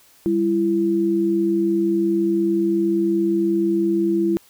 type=tone pair together; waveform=sine; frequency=198.4 / 335.6 Hz; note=G3 / E4; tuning=+21 / +31 cents; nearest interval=major sixth; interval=910 cents; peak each=-23 / -17 dBFS; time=0.26-4.37 s; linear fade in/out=0 ms; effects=white hiss -53 dBFS RMS until 4.49 s